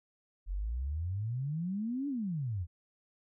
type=exponential two-way sweep; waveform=sine; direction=up then down; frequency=42.98 to 292.2 to 79.8 Hz; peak=-32 dBFS; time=0.46-2.67 s; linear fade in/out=50 ms; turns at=2.08 s; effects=none